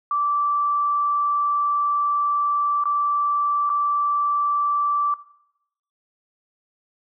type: tone with dropouts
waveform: sine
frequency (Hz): 1165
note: D6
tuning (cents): -14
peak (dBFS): -19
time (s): 0.11-5.14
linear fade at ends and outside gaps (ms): 2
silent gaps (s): 2.838-2.855 / 3.694-3.7
effects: noise-tail reverb RT60 0.8 s tail -17 dB re dry